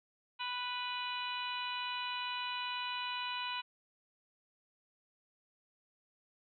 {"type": "harmonic tone", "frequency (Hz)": 493.9, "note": "B4", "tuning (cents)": 0, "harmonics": [2, 3, 4, 5, 6, 7, 8], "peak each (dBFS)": [-40, -46, -52, -43, -42, -53, -46], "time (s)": [0.39, 3.62], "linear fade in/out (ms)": 20, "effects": []}